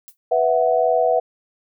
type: noise with exponential decay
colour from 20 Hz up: violet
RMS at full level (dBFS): -36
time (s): 0.08-0.17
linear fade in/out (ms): 0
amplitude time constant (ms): 18
type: chord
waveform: sine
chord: B suspended fourth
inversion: none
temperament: just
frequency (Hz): 493.9 / 658.5 / 740.8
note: B4 / E5 / F#5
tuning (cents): 0 / -2 / +2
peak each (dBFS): -19 / -18 / -20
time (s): 0.31-1.2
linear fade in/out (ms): 10
effects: none